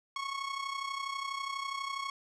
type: tone with amplitude modulation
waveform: sawtooth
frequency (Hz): 1100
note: C#6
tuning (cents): -14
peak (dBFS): -28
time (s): 0.16-2.1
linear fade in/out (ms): 2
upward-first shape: sine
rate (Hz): 32.2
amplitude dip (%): 65
effects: low-pass 6000 Hz 12 dB/octave